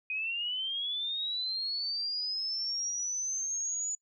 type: linear sweep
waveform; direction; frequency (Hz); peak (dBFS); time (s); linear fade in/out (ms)
sine; up; 2489 to 6940; -31; 0.1-3.95; 2
effects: noise-tail reverb RT60 0.1 s tail -25 dB re dry